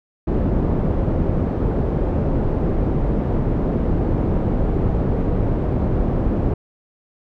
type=low-pass noise; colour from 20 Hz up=pink; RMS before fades=-19 dBFS; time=0.27-6.54 s; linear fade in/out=5 ms; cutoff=470 Hz; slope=12 dB/octave; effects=none